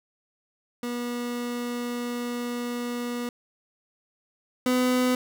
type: tone pair in turn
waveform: 30% pulse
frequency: 241.7 / 251.7 Hz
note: B3 / B3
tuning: -37 / +33 cents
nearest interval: minor second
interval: 70 cents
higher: second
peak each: -26 / -18 dBFS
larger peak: second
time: 0.83-3.29 / 4.66-5.15 s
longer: first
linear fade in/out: 2 ms
effects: none